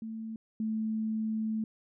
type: tone pair in turn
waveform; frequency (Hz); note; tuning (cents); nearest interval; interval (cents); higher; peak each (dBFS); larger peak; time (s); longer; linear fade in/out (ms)
sine; 222.4 / 219.2; A3 / A3; +19 / -6; unison; 25; first; -36 / -29; second; 0.02-0.36 / 0.6-1.64; second; 2
effects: none